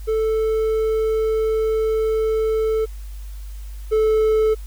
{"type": "tone pair in turn", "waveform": "triangle", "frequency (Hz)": [440, 436], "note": ["A4", "A4"], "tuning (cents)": [0, -16], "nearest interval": "unison", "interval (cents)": 16, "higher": "first", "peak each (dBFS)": [-15, -12], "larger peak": "second", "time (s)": [[0.07, 2.86], [3.91, 4.55]], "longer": "first", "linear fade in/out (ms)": 20, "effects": ["added 50 Hz sine -30 dBFS peak until 4.66 s", "white hiss -50 dBFS RMS until 4.66 s"]}